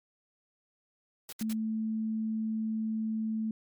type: noise bursts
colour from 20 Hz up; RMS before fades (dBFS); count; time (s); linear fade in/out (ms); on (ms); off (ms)
white; -42; 3; 1.29-1.53; 2; 36; 66
type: tone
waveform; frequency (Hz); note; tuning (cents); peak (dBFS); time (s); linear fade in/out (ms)
sine; 220; A3; 0; -29; 1.41-3.51; 2
effects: MP3 96 kbps